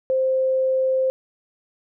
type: tone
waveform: sine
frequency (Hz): 523.3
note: C5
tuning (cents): 0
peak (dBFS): -17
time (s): 0.1-1.1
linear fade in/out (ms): 0
effects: none